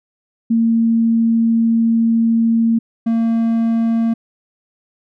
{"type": "tone pair in turn", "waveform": ["sine", "triangle"], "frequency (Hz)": [228.4, 228.4], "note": ["A#3", "A#3"], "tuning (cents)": [-35, -35], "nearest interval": "unison", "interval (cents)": 0, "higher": "neither", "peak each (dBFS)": -11, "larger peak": "neither", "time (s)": [[0.5, 2.79], [3.06, 4.14]], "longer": "first", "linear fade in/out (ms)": 10, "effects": []}